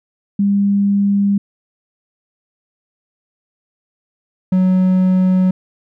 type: tone pair in turn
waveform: sine / triangle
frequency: 200.5 / 185.38 Hz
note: G3 / F#3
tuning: +39 / +4 cents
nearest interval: minor second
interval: 135 cents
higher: first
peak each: -11 / -8 dBFS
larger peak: second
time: 0.39-1.38 / 4.52-5.51 s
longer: neither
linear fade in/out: 5 ms
effects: none